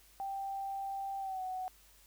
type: tone with pitch glide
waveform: sine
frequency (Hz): 784 to 744.7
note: G5 to F#5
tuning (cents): 0 to +11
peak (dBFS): -36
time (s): 0.2-1.68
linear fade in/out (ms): 0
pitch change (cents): -89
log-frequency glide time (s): 1.19-1.43
effects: added 50 Hz sine -65 dBFS peak until 2.06 s + white hiss -63 dBFS RMS until 2.06 s